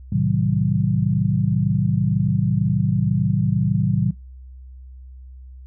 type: chord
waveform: sine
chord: A diminished seventh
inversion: none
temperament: just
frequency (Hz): 110 / 132 / 158.4 / 190.08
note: A2 / C3 / Eb3 / Gb3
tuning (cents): 0 / +16 / +31 / +47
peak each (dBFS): -22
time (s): 0.12-4.11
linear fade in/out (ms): 5
effects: noise-tail reverb RT60 0.2 s tail -21 dB re dry + added 64 Hz sine -37 dBFS peak until 5.66 s